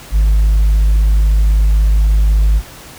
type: tone with tanh clipping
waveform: sine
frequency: 51.9 Hz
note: G#1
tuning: in tune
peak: -8 dBFS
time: 0.11-2.62 s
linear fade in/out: 50 ms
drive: 1 dB
effects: pink hiss -35 dBFS RMS until 2.98 s